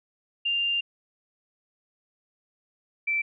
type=tone pair in turn; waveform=sine; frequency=2794 / 2332 Hz; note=F7 / D7; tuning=0 / -13 cents; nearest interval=minor third; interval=313 cents; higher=first; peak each=-23 dBFS; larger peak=neither; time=0.45-0.81 / 3.07-3.22 s; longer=first; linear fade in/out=10 ms; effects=none